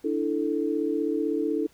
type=chord; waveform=sine; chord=D suspended second; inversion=none; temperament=equal; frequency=293.7 / 329.6 / 440 Hz; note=D4 / E4 / A4; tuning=0 / 0 / 0 cents; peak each=-28 dBFS; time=0.04-1.67 s; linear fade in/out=10 ms; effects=pink hiss -60 dBFS RMS until 1.73 s